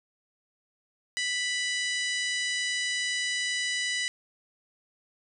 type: harmonic tone with a mistuned harmonic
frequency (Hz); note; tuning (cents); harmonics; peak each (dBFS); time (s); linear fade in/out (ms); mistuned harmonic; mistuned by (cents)
987.8; B5; 0; 2 / 3 / 4 / 5 / 6 / 7 / 8 / 9; -30 / -34 / -36 / -38 / -40 / -41 / -42 / -43; 1.17-4.08; 0; 8; +33
effects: none